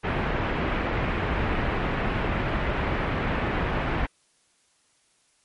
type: low-pass noise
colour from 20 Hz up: pink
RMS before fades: -26 dBFS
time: 0.03-4.07 s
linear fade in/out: 20 ms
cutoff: 2500 Hz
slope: 24 dB/octave
effects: white hiss -65 dBFS RMS until 5.44 s + MP3 48 kbps